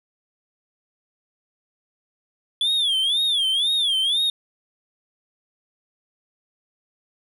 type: tone with vibrato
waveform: triangle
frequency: 3400 Hz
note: G#7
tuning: 40 cents sharp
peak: -17 dBFS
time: 2.61-4.3 s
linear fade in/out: 2 ms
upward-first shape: sine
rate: 2 Hz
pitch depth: 170 cents each way
effects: none